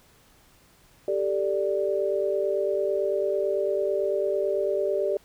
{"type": "chord", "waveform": "sine", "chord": "G suspended second", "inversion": "none", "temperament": "just", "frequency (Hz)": [392, 441, 588], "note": ["G4", "A4", "D5"], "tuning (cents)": [0, 4, 2], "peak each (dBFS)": [-26, -30, -26], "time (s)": [1.08, 5.17], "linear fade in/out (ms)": 2, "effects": ["pink hiss -58 dBFS RMS until 5.24 s"]}